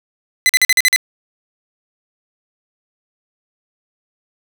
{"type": "tone bursts", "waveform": "sawtooth", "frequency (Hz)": 2022, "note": "B6", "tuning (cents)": 40, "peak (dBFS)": -5, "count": 7, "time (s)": [0.46, 0.961], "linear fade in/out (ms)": 0, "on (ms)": 33, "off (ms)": 45, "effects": []}